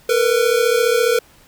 square tone pair together, 455.2 / 489.9 Hz, A#4 / B4, -41 / -14 cents, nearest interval minor second, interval 127 cents, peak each -17 dBFS, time 0.09-1.19 s, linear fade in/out 5 ms, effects pink hiss -50 dBFS RMS until 1.47 s

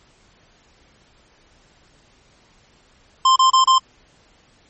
square tone bursts, 1046.5 Hz, C6, in tune, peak -11 dBFS, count 4, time 3.25-3.783 s, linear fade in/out 5 ms, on 110 ms, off 31 ms, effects pink hiss -55 dBFS RMS until 4.69 s + MP3 32 kbps

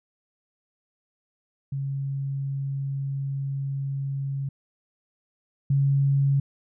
sine tone pair in turn, 137.6 / 138.72 Hz, C#3 / C#3, -12 / +2 cents, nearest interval unison, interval 14 cents, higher second, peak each -26 / -18 dBFS, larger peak second, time 1.72-4.49 / 5.7-6.4 s, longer first, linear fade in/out 5 ms, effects none

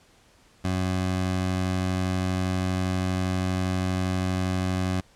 20% pulse tone, 92.5 Hz, F#2, in tune, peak -19 dBFS, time 0.64-5.01 s, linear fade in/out 10 ms, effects pink hiss -58 dBFS RMS until 5.15 s + low-pass 9000 Hz 12 dB/octave

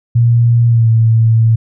sine tone with pitch glide, 118 to 113.06 Hz, A#2 to A2, +22 to +48 cents, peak -6 dBFS, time 0.15-1.56 s, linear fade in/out 10 ms, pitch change -74 cents, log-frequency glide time 0.67-0.89 s, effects none

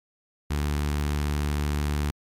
sawtooth tone with notch filter, 73.42 Hz, D2, in tune, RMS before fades -26 dBFS, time 0.5-2.11 s, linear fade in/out 10 ms, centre 570 Hz, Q 1.7, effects MP3 96 kbps

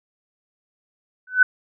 sine tone with exponential growth, 1505 Hz, F#6, 29 cents sharp, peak -6 dBFS, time 1.27-1.43 s, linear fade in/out 5 ms, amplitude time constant 33 ms, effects none

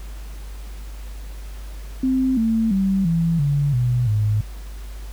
sine tone with pitch steps, 260.9 / 224.5 / 193.21 / 166.27 / 143.08 / 123.13 / 105.96 Hz, C4 / A3 / G3 / E3 / D3 / B2 / G#2, -5 / +35 / -25 / +15 / -45 / -5 / +35 cents, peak -16 dBFS, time 2.03-4.41 s, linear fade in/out 5 ms, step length 340 ms, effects added 50 Hz sine -31 dBFS peak until 5.12 s + pink hiss -46 dBFS RMS until 5.12 s

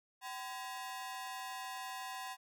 sawtooth ring-modulated tone, 892 Hz, A5, 23 cents sharp, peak -35 dBFS, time 0.21-2.37 s, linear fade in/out 50 ms, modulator 127 Hz, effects none

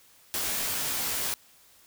white noise with comb filter, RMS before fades -30 dBFS, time 0.34-1.34 s, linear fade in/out 0 ms, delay 16 ms, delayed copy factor -0.55, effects white hiss -58 dBFS RMS until 1.86 s

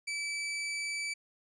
sawtooth tone, 2309 Hz, D7, 30 cents flat, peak -30 dBFS, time 0.07-1.14 s, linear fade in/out 10 ms, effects resampled to 22050 Hz

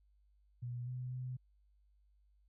sine tone with pitch steps, 121.8 / 126 / 127 Hz, B2 / B2 / B2, -24 / +35 / +49 cents, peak -39 dBFS, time 0.62-1.37 s, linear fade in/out 10 ms, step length 250 ms, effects added 50 Hz sine -67 dBFS peak until 2.48 s

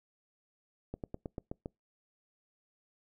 slowing click train, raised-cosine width 2 ms, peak -25 dBFS, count 7, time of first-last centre 0.94-1.659 s, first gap 98 ms, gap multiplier 1.08, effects noise-tail reverb RT60 0.2 s tail -26 dB re dry

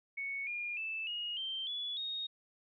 sine tone with pitch steps, 2217 / 2418 / 2636 / 2875 / 3135 / 3419 / 3729 Hz, C#7 / D7 / E7 / F7 / G7 / G#7 / A#7, 0 / +50 / -1 / +50 / -1 / +50 / 0 cents, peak -36 dBFS, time 0.17-2.27 s, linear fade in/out 10 ms, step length 300 ms, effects none

